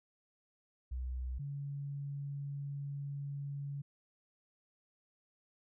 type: tone pair in turn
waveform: sine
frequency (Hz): 63.2 / 141.31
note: B1 / C#3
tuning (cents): +41 / +34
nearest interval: octave + major second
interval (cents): 1393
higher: second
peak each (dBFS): -36 / -38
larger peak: first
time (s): 0.91-1.39 / 1.39-3.82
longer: second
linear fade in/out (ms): 10
effects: none